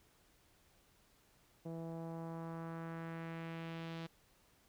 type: tone with low-pass filter sweep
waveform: sawtooth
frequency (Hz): 164.81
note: E3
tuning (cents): 0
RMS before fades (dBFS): -45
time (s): 1.65-4.07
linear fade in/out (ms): 10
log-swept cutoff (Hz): 580 to 3900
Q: 1.6
effects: pink hiss -70 dBFS RMS until 4.68 s